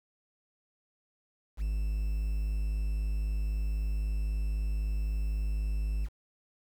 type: tone with quantisation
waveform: triangle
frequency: 51.91 Hz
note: G#1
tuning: in tune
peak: -26 dBFS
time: 1.57-6.09 s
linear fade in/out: 50 ms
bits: 9
effects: none